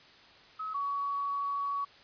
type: tone pair in turn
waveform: sine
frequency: 1282 / 1126.6 Hz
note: E6 / C#6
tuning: -49 / +28 cents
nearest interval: major second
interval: 223 cents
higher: first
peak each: -34 / -30 dBFS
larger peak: second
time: 0.59-0.74 / 0.74-1.85 s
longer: second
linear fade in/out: 10 ms
effects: white hiss -56 dBFS RMS until 2.03 s + resampled to 11025 Hz